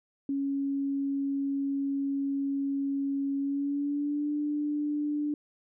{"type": "tone with pitch glide", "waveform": "sine", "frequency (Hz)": [277.2, 295.4], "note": ["C#4", "D4"], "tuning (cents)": [0, 10], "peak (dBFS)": -27, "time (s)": [0.29, 5.34], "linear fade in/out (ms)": 2, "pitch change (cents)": 110, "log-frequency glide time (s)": [3.38, 4.31], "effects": []}